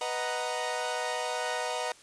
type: chord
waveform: sawtooth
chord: B major seventh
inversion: none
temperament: equal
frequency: 493.9 / 622.3 / 740 / 932.3 Hz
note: B4 / D#5 / F#5 / A#5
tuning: 0 / 0 / 0 / 0 cents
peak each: -32 dBFS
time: 0.01-1.92 s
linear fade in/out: 2 ms
effects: white hiss -55 dBFS RMS until 2.02 s + resampled to 22050 Hz